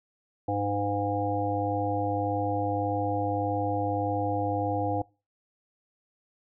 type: harmonic tone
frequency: 101.7 Hz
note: G#2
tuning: 36 cents flat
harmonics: 1 / 3 / 5 / 7 / 8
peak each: -32 / -32 / -32 / -32 / -32 dBFS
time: 0.48-5.02 s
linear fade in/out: 5 ms
effects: noise-tail reverb RT60 0.3 s tail -23 dB re dry